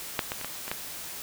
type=clicks; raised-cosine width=0.3 ms; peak=-8 / -14 / -20 / -17 / -19 / -13 dBFS; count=6; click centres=0.192 / 0.319 / 0.413 / 0.446 / 0.68 / 0.715 s; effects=white hiss -39 dBFS RMS until 1.22 s